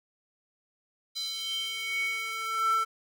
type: tone with high-pass filter sweep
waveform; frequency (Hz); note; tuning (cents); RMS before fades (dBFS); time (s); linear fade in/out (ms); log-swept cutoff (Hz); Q
square; 446.2; A4; +24; -31; 1.15-2.85; 20; 4200 to 1200; 6.8
effects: none